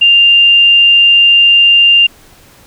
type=tone; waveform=sine; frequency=2794 Hz; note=F7; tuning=in tune; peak=-3 dBFS; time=0.01-2.07 s; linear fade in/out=10 ms; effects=pink hiss -42 dBFS RMS until 2.66 s